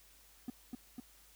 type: tone with echo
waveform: triangle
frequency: 246.9 Hz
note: B3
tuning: in tune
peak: -35 dBFS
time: 0.48-0.5 s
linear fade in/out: 2 ms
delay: 250 ms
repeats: 2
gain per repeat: -2 dB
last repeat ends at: 1 s
effects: added 50 Hz sine -67 dBFS peak until 1.35 s + white hiss -63 dBFS RMS until 1.35 s